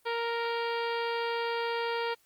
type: harmonic tone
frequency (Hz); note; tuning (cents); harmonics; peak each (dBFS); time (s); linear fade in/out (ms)
466.2; A#4; 0; 1 / 2 / 3 / 4 / 5 / 6 / 7 / 8 / 9 / 10; -32 / -34 / -39 / -41 / -42 / -44 / -45 / -50 / -49 / -48; 0.05-2.15; 20
effects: white hiss -67 dBFS RMS until 2.25 s + Opus 24 kbps